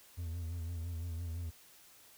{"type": "tone with vibrato", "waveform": "triangle", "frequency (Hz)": 84.2, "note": "E2", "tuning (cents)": 37, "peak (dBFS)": -35, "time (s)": [0.17, 1.51], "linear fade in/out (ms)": 20, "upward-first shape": "sine", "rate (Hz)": 5.9, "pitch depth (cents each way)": 62, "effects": ["white hiss -60 dBFS RMS until 2.17 s"]}